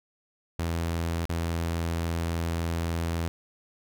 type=tone with dropouts; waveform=sawtooth; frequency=83.6 Hz; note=E2; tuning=25 cents sharp; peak=-23 dBFS; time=0.59-3.28 s; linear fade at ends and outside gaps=0 ms; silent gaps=1.254-1.294 s; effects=none